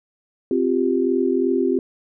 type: chord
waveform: sine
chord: C suspended fourth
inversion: none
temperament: equal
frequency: 261.6 / 349.2 / 392 Hz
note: C4 / F4 / G4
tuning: 0 / 0 / 0 cents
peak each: -21 dBFS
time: 0.51-1.79 s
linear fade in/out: 2 ms
effects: none